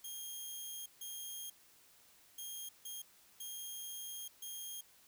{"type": "tone bursts at uneven times", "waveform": "5% pulse", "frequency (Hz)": 3232, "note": "G#7", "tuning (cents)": -48, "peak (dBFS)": -35, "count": 6, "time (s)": [[0.04, 0.86], [1.01, 1.5], [2.38, 2.69], [2.85, 3.02], [3.4, 4.28], [4.42, 4.81]], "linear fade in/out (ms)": 5, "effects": ["white hiss -65 dBFS RMS until 5.07 s"]}